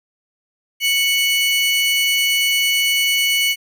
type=tone pair together; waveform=40% pulse; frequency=2217 / 2959 Hz; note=C#7 / F#7; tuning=0 / -1 cents; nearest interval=perfect fourth; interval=499 cents; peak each=-17 dBFS; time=0.8-3.56 s; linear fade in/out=50 ms; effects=none